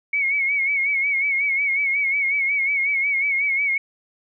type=tone with vibrato; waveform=sine; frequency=2217 Hz; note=C#7; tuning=in tune; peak=-18 dBFS; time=0.13-3.78 s; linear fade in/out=5 ms; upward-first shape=sine; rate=5.5 Hz; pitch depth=66 cents each way; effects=none